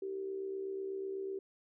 sine tone with amplitude modulation, 387 Hz, G4, 22 cents flat, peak -34 dBFS, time 0.02-1.39 s, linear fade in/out 5 ms, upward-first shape sine, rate 68.1 Hz, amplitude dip 55%, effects none

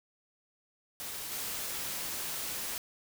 white noise with level steps, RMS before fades -40 / -37 dBFS, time 1-2.78 s, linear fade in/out 0 ms, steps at 1.31 s, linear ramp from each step 10 ms, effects none

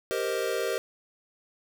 square chord, C minor seventh, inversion second, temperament equal, 392 / 466.2 / 523.3 / 622.3 Hz, G4 / Bb4 / C5 / Eb5, 0 / 0 / 0 / 0 cents, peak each -33 / -32 / -34 / -35 dBFS, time 0.11-0.78 s, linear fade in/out 0 ms, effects none

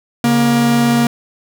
45% pulse tone pair together, 139.6 / 236.7 Hz, C#3 / A#3, +13 / +27 cents, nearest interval major sixth, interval 914 cents, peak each -19 / -11 dBFS, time 0.24-1.07 s, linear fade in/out 2 ms, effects none

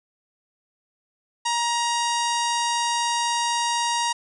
harmonic tone with a mistuned harmonic, 944 Hz, A#5, 22 cents sharp, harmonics 1 / 2 / 3 / 4 / 5 / 6 / 7 / 8 / 9 / 10, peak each -23 / -32 / -32 / -32 / -34 / -33 / -34 / -39 / -39 / -39 dBFS, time 1.45-4.13 s, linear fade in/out 10 ms, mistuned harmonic 9, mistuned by -49 cents, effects none

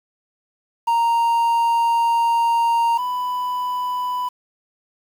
triangle tone pair in turn, 930 / 993.6 Hz, A#5 / B5, -4 / +10 cents, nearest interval minor second, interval 114 cents, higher second, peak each -13 / -19 dBFS, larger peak first, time 0.87-2.98 / 2.98-4.29 s, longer first, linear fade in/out 10 ms, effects 7-bit

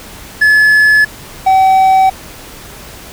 triangle tone pair in turn, 1716 / 763 Hz, A6 / G5, -44 / -47 cents, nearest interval octave + major second, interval 1403 cents, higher first, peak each -3 dBFS, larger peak neither, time 0.41-1.05 / 1.46-2.1 s, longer neither, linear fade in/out 10 ms, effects pink hiss -32 dBFS RMS until 3.12 s

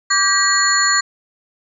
sine tone cluster, 1159 / 1600 / 1926 / 4313 / 7020 Hz, D6 / G6 / B6 / C#8 / A8, -23 / +35 / -44 / -48 / -5 cents, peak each -19 dBFS, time 0.1-1.01 s, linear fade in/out 10 ms, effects none

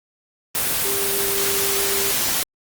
sine tone in noise, 396.2 Hz, G4, 18 cents sharp, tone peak -26 dBFS, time 0.85-2.11 s, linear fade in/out 0 ms, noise white, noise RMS -21 dBFS, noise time 0.55-2.43 s, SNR -8 dB, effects Opus 24 kbps

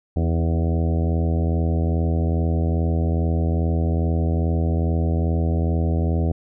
harmonic tone with a mistuned harmonic, 82.41 Hz, E2, in tune, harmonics 1 / 2 / 3 / 4 / 5 / 6 / 7 / 8 / 9, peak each -19 / -25 / -29 / -31 / -33 / -35 / -36 / -37 / -38 dBFS, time 0.16-6.32 s, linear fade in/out 5 ms, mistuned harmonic 4, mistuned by -32 cents, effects none

